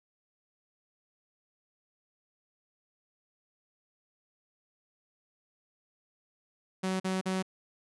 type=tone bursts; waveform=sawtooth; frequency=187.9 Hz; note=F#3; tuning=27 cents sharp; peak=-25 dBFS; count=3; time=6.83-7.426 s; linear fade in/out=10 ms; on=170 ms; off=43 ms; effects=resampled to 24000 Hz